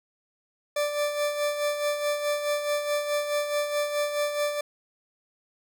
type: tone with tremolo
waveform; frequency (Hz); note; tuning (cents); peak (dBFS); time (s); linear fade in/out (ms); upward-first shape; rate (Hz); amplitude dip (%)
40% pulse; 587.3; D5; 0; -22; 0.76-4.61; 5; sine; 4.7; 55
effects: none

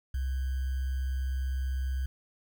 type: tone with sample-and-hold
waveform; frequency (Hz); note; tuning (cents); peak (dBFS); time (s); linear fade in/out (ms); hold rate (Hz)
sine; 65.41; C2; 0; -28; 0.14-2.06; 5; 1575
effects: none

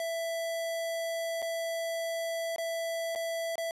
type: tone with dropouts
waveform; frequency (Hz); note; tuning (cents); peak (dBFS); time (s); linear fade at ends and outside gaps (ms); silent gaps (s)
square; 663; E5; +10; -32; 0-3.71; 1; 1.42-1.425 / 2.561-2.582 / 3.151-3.158 / 3.556-3.58
effects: resampled to 32000 Hz

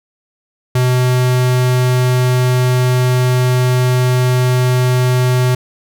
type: tone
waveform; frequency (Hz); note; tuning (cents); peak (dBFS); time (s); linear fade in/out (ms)
square; 126.1; B2; +36; -11; 0.75-5.55; 5
effects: none

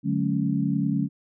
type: chord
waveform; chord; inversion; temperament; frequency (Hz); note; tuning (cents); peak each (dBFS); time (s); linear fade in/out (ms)
sine; D major seventh; none; equal with one note detuned; 146.83 / 185 / 215 / 277.2; D3 / F#3 / A3 / C#4; 0 / 0 / -40 / 0; -27; 0.03-1.09; 50
effects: none

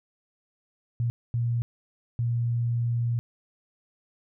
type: tone bursts at uneven times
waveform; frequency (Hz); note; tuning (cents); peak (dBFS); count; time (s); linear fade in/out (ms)
sine; 118.4; A#2; +27; -23; 3; 1-1.1 / 1.34-1.62 / 2.19-3.19; 0
effects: none

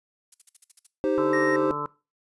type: noise bursts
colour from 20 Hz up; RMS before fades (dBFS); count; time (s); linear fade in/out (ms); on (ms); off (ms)
violet; -44; 8; 0.32-0.868; 5; 23; 52
type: chord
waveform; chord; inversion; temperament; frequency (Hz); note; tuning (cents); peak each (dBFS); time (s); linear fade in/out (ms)
triangle; C minor; first; equal; 311.1 / 392 / 523.3; Eb4 / G4 / C5; 0 / 0 / 0; -24; 1.04-1.71; 0
type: harmonic tone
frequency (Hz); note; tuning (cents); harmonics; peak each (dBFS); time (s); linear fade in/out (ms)
146.5; D3; -4; 1 / 2 / 3 / 4 / 6 / 7 / 8 / 9; -39 / -38 / -35 / -42 / -41 / -32 / -41 / -32; 1.18-1.86; 0
type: tone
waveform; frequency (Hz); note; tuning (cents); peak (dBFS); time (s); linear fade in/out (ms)
triangle; 1864; A#6; -1; -25; 1.33-1.56; 2
effects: noise-tail reverb RT60 0.3 s tail -20 dB re dry + resampled to 24000 Hz

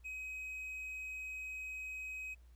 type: tone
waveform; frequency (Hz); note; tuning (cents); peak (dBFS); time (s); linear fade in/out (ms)
triangle; 2532; D#7; +30; -40; 0.04-2.35; 20
effects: added 60 Hz sine -57 dBFS peak until 2.55 s + pink hiss -75 dBFS RMS until 2.55 s

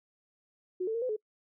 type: tone with pitch steps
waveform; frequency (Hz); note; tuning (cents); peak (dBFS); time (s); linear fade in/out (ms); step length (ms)
sine; 366.4 / 443.7 / 461.7 / 507 / 428.5; F#4 / A4 / A#4 / B4 / A4; -17 / +14 / -17 / +45 / -46; -29; 0.8-1.165; 10; 73
effects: noise-tail reverb RT60 0.1 s tail -26 dB re dry

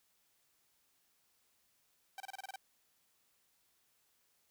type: tone bursts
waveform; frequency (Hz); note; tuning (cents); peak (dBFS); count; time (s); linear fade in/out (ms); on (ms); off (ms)
sawtooth; 776; G5; -18; -39; 8; 2.18-2.559; 2; 22; 29
effects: white hiss -75 dBFS RMS until 4.5 s

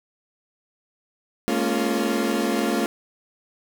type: chord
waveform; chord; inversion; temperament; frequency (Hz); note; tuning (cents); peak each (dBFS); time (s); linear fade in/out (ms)
30% pulse; Bb minor seventh; third; equal with one note detuned; 212.4 / 233.1 / 277.2 / 349.2; Ab3 / Bb3 / Db4 / F4; +39 / 0 / 0 / 0; -24; 1.48-2.86; 0
effects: none

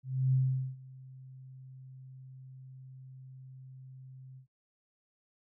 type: tone with ADSR envelope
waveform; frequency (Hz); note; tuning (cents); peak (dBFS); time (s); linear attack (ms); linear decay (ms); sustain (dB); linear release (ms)
sine; 130.81; C3; 0; -23; 0.03-4.47; 300; 430; -24; 100
effects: noise-tail reverb RT60 0.1 s tail -23 dB re dry

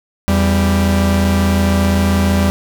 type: tone pair together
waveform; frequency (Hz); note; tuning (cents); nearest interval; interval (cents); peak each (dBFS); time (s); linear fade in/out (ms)
45% pulse; 83.8 / 196; E2 / G3; +29 / 0; octave + minor third; 1471; -14; 0.28-2.5; 0
effects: none

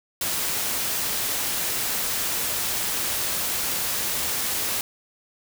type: noise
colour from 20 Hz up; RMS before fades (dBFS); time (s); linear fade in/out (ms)
white; -26; 0.21-4.81; 2
effects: none

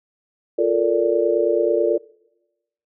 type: chord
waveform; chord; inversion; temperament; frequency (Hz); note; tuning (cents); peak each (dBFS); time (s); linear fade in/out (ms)
sine; Bb major seventh; second; just; 349.6 / 437 / 466.2 / 582.7; F4 / A4 / Bb4 / D5; +2 / -12 / 0 / -14; -21; 0.58-1.98; 10
effects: noise-tail reverb RT60 1.0 s tail -25 dB re dry

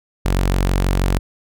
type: tone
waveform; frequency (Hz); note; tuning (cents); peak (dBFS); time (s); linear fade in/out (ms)
sawtooth; 46.25; F#1; 0; -11; 0.25-1.19; 10
effects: none

